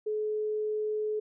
sine tone, 427.2 Hz, G#4, 49 cents sharp, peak -28 dBFS, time 0.06-1.2 s, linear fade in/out 10 ms, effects none

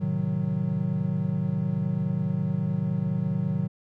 triangle chord, A diminished seventh, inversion none, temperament equal, 110 / 130.81 / 155.56 / 185 Hz, A2 / C3 / Eb3 / Gb3, 0 / 0 / 0 / 0 cents, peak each -31 / -30 / -26 / -26 dBFS, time 0-3.68 s, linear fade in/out 20 ms, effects none

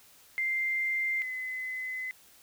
sine tone pair in turn, 2093 / 2030 Hz, C7 / B6, 0 / +47 cents, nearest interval minor second, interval 53 cents, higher first, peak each -27 / -33 dBFS, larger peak first, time 0.38-1.22 / 1.22-2.11 s, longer second, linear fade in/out 0 ms, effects white hiss -58 dBFS RMS until 2.42 s

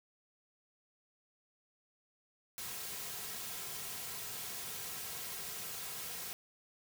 white noise with comb filter, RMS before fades -43 dBFS, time 2.58-6.33 s, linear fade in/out 0 ms, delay 3.4 ms, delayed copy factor -0.55, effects none

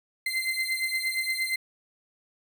35% pulse beating tone pair, 2069 / 2077.6 Hz, C7 / C7, -20 / -13 cents, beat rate 8.6 Hz, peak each -28 dBFS, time 0.26-1.56 s, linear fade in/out 5 ms, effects none

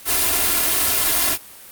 white noise with comb filter, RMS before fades -18 dBFS, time 0.05-1.38 s, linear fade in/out 50 ms, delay 2.9 ms, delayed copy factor +0.8, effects white hiss -41 dBFS RMS until 1.71 s + Opus 32 kbps

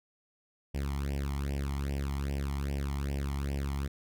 sawtooth tone with flanger, 69.7 Hz, C#2, 10 cents sharp, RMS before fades -33 dBFS, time 0.74-3.88 s, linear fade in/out 10 ms, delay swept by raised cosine 0.37 to 0.97 ms, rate 2.5 Hz, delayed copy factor +0.9, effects none

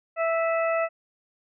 harmonic tone with a mistuned harmonic, 659.3 Hz, E5, in tune, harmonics 1 / 2 / 3 / 4, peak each -23 / -29 / -33 / -35 dBFS, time 0.16-0.89 s, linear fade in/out 50 ms, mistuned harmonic 4, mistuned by -25 cents, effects none

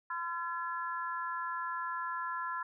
harmonic tone, 340 Hz, F4, 46 cents flat, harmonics 3 / 4 / 5, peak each -37 / -39 / -41 dBFS, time 0.1-2.63 s, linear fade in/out 5 ms, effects none

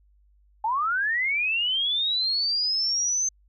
sine linear sweep, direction up, 844 to 6272 Hz, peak -22 dBFS, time 0.64-3.29 s, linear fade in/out 5 ms, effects added 50 Hz sine -57 dBFS peak until 3.48 s

